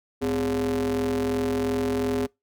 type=ring-modulated tone; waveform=square; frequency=77.9 Hz; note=D#2; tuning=3 cents sharp; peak=-21 dBFS; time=0.21-2.27 s; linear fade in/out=20 ms; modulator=333 Hz; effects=noise-tail reverb RT60 0.2 s tail -25 dB re dry